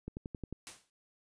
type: click train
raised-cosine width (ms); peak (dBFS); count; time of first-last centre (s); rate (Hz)
3; -27; 6; 0.08-0.526; 11.2
type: noise with exponential decay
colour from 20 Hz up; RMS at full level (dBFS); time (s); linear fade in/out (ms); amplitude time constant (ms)
white; -42; 0.67-0.9; 0; 50
effects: resampled to 22050 Hz